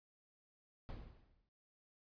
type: noise with exponential decay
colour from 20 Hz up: brown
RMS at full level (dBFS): -44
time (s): 0.89-1.49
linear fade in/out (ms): 0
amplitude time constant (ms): 130
effects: resampled to 11025 Hz